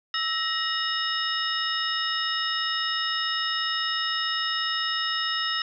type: tone cluster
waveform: sine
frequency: 1311 / 1876 / 2897 / 3713 / 5260 Hz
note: E6 / A#6 / F#7 / A#7 / E8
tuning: -10 / +11 / -37 / -8 / -5 cents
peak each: -31 dBFS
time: 0.14-5.62 s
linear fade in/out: 2 ms
effects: none